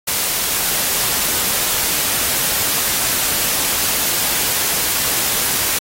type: noise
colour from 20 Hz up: white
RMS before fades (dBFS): -18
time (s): 0.07-5.79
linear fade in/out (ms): 10
effects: AAC 48 kbps